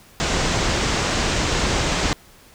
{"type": "low-pass noise", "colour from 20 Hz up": "pink", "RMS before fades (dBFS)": -21, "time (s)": [0.2, 2.13], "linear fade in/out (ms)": 0, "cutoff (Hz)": 7700, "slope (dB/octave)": 48, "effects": ["pink hiss -49 dBFS RMS until 2.54 s"]}